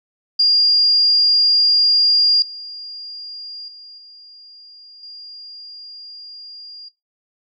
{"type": "tone with level steps", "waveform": "sine", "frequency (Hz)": 4814, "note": "D8", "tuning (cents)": 42, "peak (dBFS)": [-10, -29, -36, -39, -33], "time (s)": [0.39, 6.89], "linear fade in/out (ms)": 10, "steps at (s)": [2.42, 3.68, 3.98, 5.03], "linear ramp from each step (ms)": 2, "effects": ["noise-tail reverb RT60 0.2 s tail -21 dB re dry"]}